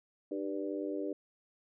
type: harmonic tone with a mistuned harmonic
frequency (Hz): 98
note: G2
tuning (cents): 0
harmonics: 3 / 4 / 5 / 6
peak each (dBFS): -37 / -39 / -41 / -43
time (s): 0.31-1.13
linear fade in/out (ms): 5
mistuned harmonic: 3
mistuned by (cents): +44
effects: none